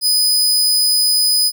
sawtooth tone, 4994 Hz, D#8, 6 cents sharp, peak -9 dBFS, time 0.01-1.52 s, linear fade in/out 50 ms, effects none

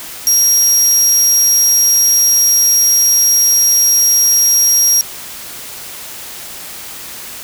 30% pulse tone, 5640 Hz, F8, 16 cents sharp, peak -4 dBFS, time 0.27-5.01 s, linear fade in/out 0 ms, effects white hiss -29 dBFS RMS until 7.43 s

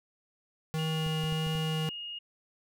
square tone with vibrato, 158 Hz, D#3, 27 cents sharp, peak -30 dBFS, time 0.74-1.89 s, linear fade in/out 0 ms, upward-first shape triangle, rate 1.6 Hz, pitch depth 9 cents each way
sine tone, 2857 Hz, F7, 39 cents sharp, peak -37 dBFS, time 0.78-2.19 s, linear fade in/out 10 ms
clicks, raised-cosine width 5 ms, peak -30 dBFS, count 5, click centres 1.065 / 1.239 / 1.324 / 1.467 / 1.553 s
effects none

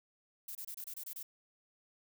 violet noise bursts, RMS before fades -44 dBFS, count 8, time 0.48-1.23 s, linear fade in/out 5 ms, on 71 ms, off 26 ms, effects none

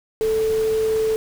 sine tone in noise, 440 Hz, A4, in tune, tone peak -17 dBFS, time 0.21-1.16 s, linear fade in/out 0 ms, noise pink, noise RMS -35 dBFS, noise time 0.21-1.16 s, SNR +15 dB, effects none

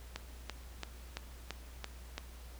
click train, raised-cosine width 0.2 ms, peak -21 dBFS, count 7, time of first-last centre 0.16-2.18 s, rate 2.97 Hz, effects added 60 Hz sine -48 dBFS peak until 2.59 s + pink hiss -57 dBFS RMS until 2.59 s

